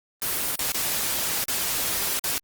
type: noise with dropouts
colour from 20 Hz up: white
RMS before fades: -26 dBFS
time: 0.22-2.38 s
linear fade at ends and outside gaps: 0 ms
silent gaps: 0.556-0.591 / 0.72-0.745 / 1.441-1.483 / 2.192-2.241 s
effects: Opus 24 kbps